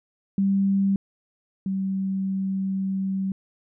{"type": "tone pair in turn", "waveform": "sine", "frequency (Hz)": [196, 192.3], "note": ["G3", "G3"], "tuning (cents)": [0, -33], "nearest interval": "unison", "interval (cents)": 33, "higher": "first", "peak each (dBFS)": [-18, -23], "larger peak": "first", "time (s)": [[0.38, 0.96], [1.66, 3.32]], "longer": "second", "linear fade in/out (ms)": 2, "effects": []}